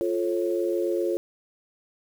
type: chord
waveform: sine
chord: F augmented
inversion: none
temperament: just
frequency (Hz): 349.2 / 436.5 / 545.7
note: F4 / A4 / C#5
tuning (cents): 0 / -14 / -27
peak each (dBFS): -25 / -29 / -29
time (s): 0.01-1.17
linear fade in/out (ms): 0
effects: 8-bit

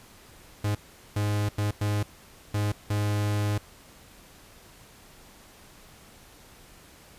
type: tone bursts at uneven times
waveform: 45% pulse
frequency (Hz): 103.83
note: G#2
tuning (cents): 0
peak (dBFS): -24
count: 6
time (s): 0.64-0.75 / 1.16-1.49 / 1.58-1.71 / 1.81-2.03 / 2.54-2.72 / 2.9-3.58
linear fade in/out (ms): 5
effects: pink hiss -52 dBFS RMS until 7.18 s + resampled to 32000 Hz

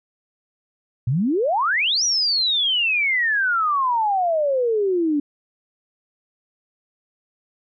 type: exponential two-way sweep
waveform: sine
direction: up then down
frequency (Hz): 112.5 to 5920 to 283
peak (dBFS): -17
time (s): 1.07-5.2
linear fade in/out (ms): 5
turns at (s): 2.04
effects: none

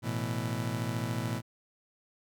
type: chord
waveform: 30% pulse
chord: A suspended second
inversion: none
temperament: just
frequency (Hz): 110 / 123.75 / 165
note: A2 / B2 / E3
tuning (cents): 0 / +4 / +2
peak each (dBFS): -32 / -32 / -36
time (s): 0.02-1.42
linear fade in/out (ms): 50
effects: none

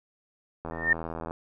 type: click train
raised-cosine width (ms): 1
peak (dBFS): -21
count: 55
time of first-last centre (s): 0.65-1.309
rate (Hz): 81.9
type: tone with exponential growth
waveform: sine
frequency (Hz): 1817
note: A#6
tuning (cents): -45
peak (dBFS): -15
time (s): 0.71-0.93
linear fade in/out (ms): 5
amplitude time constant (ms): 47
effects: none

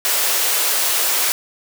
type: high-pass noise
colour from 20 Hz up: white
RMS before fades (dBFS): -18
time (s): 0.05-1.32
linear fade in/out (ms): 0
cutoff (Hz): 380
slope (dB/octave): 24
effects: none

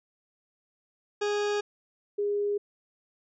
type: tone pair in turn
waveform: 40% pulse / sine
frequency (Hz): 413.1 / 409.5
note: G#4 / G#4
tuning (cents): -9 / -24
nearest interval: unison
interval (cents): 15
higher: first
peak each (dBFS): -25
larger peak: neither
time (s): 1.21-1.61 / 2.18-2.58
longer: neither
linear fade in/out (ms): 10
effects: resampled to 16000 Hz

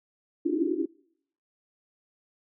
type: band-pass noise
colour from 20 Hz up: pink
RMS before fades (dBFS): -27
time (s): 0.45-0.86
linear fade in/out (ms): 10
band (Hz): 280 to 370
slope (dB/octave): 96
effects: noise-tail reverb RT60 0.7 s tail -24 dB re dry

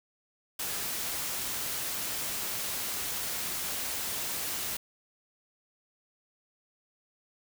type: noise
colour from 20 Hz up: white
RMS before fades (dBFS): -34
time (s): 0.59-4.77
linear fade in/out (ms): 5
effects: none

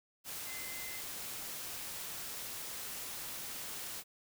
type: tone in noise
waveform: sine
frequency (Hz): 2061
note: C7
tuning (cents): -27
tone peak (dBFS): -47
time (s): 0.45-1.02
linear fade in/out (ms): 50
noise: white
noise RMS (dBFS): -43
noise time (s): 0.24-4.04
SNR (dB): -7
effects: none

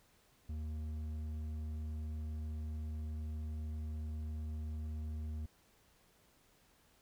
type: tone with hard clipping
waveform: sine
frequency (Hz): 77.3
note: D#2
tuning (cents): -11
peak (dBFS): -40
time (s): 0.49-5.46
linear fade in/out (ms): 5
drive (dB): 6
effects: pink hiss -69 dBFS RMS until 7.01 s

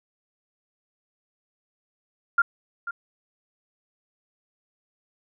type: tone with echo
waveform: sine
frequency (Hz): 1396.9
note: F6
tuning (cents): 0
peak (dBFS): -15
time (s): 2.38-2.42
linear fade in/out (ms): 5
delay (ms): 490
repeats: 1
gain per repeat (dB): -13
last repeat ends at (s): 2.91
effects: none

